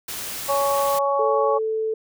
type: noise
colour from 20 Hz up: white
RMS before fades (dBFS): -31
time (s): 0.08-0.99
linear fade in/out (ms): 5
type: harmonic tone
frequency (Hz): 279.3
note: C#4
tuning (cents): +13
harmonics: 2 / 3 / 4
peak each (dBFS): -21 / -25 / -23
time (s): 0.48-1.59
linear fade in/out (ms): 20
type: tone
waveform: sine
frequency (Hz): 440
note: A4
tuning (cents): 0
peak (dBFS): -21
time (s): 1.19-1.94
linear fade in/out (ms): 5
effects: none